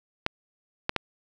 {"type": "clicks", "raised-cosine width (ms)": 0.3, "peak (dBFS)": -8, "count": 3, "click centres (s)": [0.264, 0.894, 0.963], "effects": []}